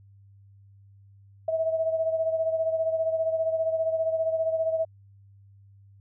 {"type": "beating tone pair", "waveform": "sine", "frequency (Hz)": [645, 660], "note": ["E5", "E5"], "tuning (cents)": [-38, 2], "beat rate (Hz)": 15, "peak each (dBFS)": [-24, -31], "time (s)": [1.48, 4.85], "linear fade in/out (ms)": 5, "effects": ["added 99 Hz sine -51 dBFS peak until 6 s"]}